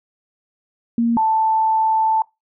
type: tone pair in turn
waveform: sine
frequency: 233.1 / 882.1 Hz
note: A#3 / A5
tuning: 0 / +4 cents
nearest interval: octave + major seventh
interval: 2304 cents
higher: second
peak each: -14 dBFS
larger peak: neither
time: 0.98-1.17 / 1.17-2.22 s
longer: second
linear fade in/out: 2 ms
effects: noise-tail reverb RT60 0.2 s tail -22 dB re dry